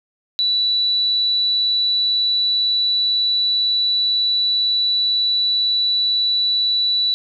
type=tone; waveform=sine; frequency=3951 Hz; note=B7; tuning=in tune; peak=-15 dBFS; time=0.39-7.14 s; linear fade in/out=0 ms; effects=none